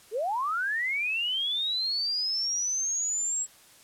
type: linear sweep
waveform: sine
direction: up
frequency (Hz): 391.2 to 7720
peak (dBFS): -26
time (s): 0.11-3.47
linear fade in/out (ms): 50
effects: white hiss -55 dBFS RMS until 3.83 s + low-pass 12000 Hz 12 dB/octave